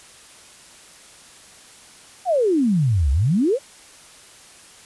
sine exponential two-way sweep, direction down then up, 779 to 63.4 to 587 Hz, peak -15 dBFS, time 2.25-3.59 s, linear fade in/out 50 ms, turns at 3.11 s, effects white hiss -46 dBFS RMS until 4.85 s + resampled to 24000 Hz

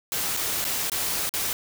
white noise with dropouts, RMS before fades -27 dBFS, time 0.12-1.53 s, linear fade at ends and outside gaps 1 ms, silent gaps 0.367-0.371 / 0.643-0.65 / 0.898-0.918 / 1.293-1.338 s, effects none

